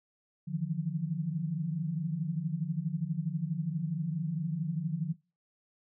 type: tone cluster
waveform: sine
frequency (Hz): 150.6 / 162.7 / 175.2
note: D3 / E3 / F3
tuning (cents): +44 / -22 / +6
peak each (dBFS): -34 / -37 / -34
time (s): 0.47-5.14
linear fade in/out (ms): 20
effects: noise-tail reverb RT60 0.3 s tail -21 dB re dry